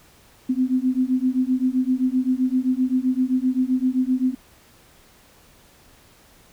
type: beating tone pair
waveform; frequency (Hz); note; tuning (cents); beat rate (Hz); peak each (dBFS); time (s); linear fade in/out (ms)
sine; 252.7 / 260.4; B3 / C4; +40 / -8; 7.7; -21; 0.49-4.35; 10
effects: pink hiss -53 dBFS RMS until 6.52 s